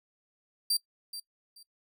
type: tone with echo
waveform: sawtooth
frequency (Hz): 4700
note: D8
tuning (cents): +1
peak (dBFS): -22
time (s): 0.7-0.77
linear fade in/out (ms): 5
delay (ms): 430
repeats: 2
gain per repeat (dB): -13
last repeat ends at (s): 1.63
effects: noise-tail reverb RT60 0.1 s tail -20 dB re dry